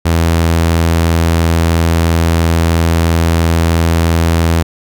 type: tone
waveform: sawtooth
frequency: 83 Hz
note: E2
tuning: 12 cents sharp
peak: -5 dBFS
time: 0.05-4.63 s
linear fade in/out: 10 ms
effects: none